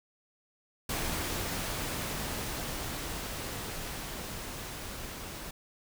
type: noise with level ramp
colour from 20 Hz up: pink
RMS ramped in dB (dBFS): -33 to -42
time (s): 0.89-5.51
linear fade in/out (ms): 5
effects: none